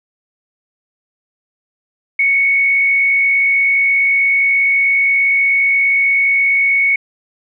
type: tone with frequency modulation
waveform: sine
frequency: 2217 Hz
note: C#7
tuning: in tune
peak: -10 dBFS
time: 2.19-6.96 s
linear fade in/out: 5 ms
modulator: 56.8 Hz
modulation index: 0.5
effects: none